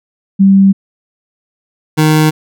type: tone pair in turn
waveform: sine / 25% pulse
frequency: 194.8 / 154.99 Hz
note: G3 / D#3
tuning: -11 / -6 cents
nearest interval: major third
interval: 395 cents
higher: first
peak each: -3 dBFS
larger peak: neither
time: 0.39-0.73 / 1.97-2.31 s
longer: neither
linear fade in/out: 20 ms
effects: none